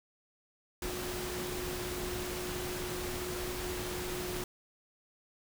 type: tone in noise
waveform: sine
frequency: 361.4 Hz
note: F#4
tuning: 41 cents flat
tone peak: -39 dBFS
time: 0.82-4.44 s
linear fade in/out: 2 ms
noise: pink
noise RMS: -39 dBFS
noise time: 0.82-4.44 s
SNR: -3 dB
effects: none